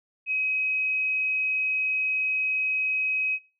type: tone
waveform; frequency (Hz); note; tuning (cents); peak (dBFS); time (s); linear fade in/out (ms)
sine; 2537; D#7; +33; -23; 0.26-3.39; 50
effects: noise-tail reverb RT60 0.3 s tail -17 dB re dry